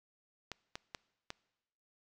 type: clicks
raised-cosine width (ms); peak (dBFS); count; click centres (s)
0.2; -23; 4; 0.517 / 0.755 / 0.948 / 1.304
effects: noise-tail reverb RT60 1.0 s tail -23 dB re dry